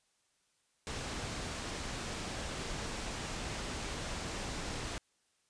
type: low-pass noise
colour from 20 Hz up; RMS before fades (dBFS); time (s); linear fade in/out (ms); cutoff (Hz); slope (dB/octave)
pink; -40; 0.87-4.98; 0; 8700; 24
effects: white hiss -75 dBFS RMS until 5.49 s + resampled to 22050 Hz